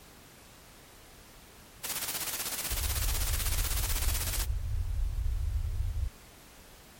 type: noise with tremolo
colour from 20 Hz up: white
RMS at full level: -32 dBFS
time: 1.83-4.46 s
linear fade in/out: 20 ms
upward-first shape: square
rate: 16 Hz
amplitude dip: 55%
type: low-pass noise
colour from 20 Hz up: pink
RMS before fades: -31 dBFS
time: 2.7-6.08 s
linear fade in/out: 20 ms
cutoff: 100 Hz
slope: 48 dB/octave
effects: pink hiss -53 dBFS RMS until 6.99 s + MP3 64 kbps